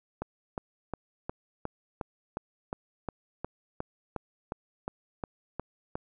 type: click train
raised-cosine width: 1 ms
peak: -19 dBFS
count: 17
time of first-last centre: 0.22-5.955 s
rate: 2.79 Hz
effects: none